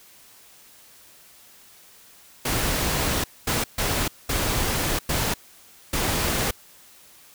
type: noise bursts at uneven times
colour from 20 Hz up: pink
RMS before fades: -24 dBFS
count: 6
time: 2.45-3.24 / 3.47-3.64 / 3.78-4.08 / 4.29-4.99 / 5.09-5.34 / 5.93-6.51 s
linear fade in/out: 5 ms
effects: white hiss -51 dBFS RMS until 7.34 s